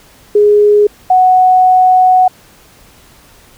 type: tone pair in turn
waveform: sine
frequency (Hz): 415.3 / 740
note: G#4 / F#5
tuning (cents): 0 / 0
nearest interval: minor seventh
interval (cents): 1000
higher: second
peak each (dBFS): -4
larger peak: neither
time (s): 0.35-0.87 / 1.1-2.28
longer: second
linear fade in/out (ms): 5
effects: pink hiss -43 dBFS RMS until 3.57 s